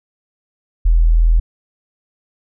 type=tone; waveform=sine; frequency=41.11 Hz; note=E1; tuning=4 cents flat; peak=-8 dBFS; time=0.85-1.4 s; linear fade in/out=10 ms; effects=none